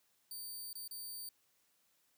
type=tone with dropouts; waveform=10% pulse; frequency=4600 Hz; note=D8; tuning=37 cents flat; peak=-37 dBFS; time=0.31-1.29 s; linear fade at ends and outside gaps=2 ms; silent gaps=0.73-0.753 / 0.878-0.91 s; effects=white hiss -75 dBFS RMS until 2.17 s + high-pass 80 Hz 12 dB/octave